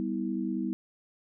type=chord; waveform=sine; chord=E minor; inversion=first; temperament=equal with one note detuned; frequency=196 / 246.9 / 322.5 Hz; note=G3 / B3 / E4; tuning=0 / 0 / -38 cents; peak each=-33 dBFS; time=0-0.73 s; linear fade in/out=0 ms; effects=none